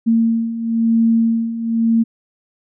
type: beating tone pair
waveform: sine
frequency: 227.3 / 228.3 Hz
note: A#3 / A#3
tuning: -43 / -36 cents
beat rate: 1 Hz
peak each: -19 / -14 dBFS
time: 0.06-2.04 s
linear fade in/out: 20 ms
effects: none